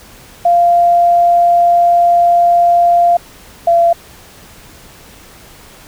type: tone pair in turn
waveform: sine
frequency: 694 / 682.1 Hz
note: F5 / F5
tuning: -11 / -41 cents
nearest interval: unison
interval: 30 cents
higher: first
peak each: -6 dBFS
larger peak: neither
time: 0.45-3.17 / 3.67-3.93 s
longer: first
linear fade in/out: 5 ms
effects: pink hiss -39 dBFS RMS until 5.87 s